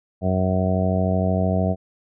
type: harmonic tone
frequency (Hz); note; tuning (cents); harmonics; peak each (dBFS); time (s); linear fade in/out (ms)
93.1; F#2; +11; 1 / 2 / 3 / 4 / 5 / 6 / 7 / 8; -22 / -22 / -31 / -33 / -30 / -32 / -25 / -32; 0.21-1.76; 50
effects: none